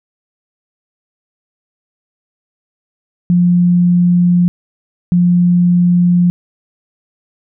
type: tone pair in turn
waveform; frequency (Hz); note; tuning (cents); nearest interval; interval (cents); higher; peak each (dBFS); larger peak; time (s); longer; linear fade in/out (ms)
sine; 176.2 / 176.2; F3 / F3; +16 / +16; unison; 0; neither; -7; neither; 3.3-4.48 / 5.12-6.3; neither; 0
effects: none